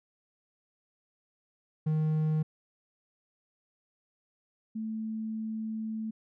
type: tone pair in turn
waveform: triangle / sine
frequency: 155.56 / 220 Hz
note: D#3 / A3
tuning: 0 / 0 cents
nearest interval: tritone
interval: 600 cents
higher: second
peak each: -23 / -32 dBFS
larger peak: first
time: 1.86-2.43 / 4.75-6.11 s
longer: second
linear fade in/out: 10 ms
effects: none